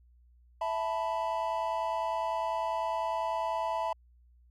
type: chord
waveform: triangle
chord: E suspended fourth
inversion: none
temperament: just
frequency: 659.3 / 879 / 988.9 Hz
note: E5 / A5 / B5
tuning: 0 / -2 / +2 cents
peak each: -32 dBFS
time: 0.61-3.93 s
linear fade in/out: 5 ms
effects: added 60 Hz sine -58 dBFS peak until 4.5 s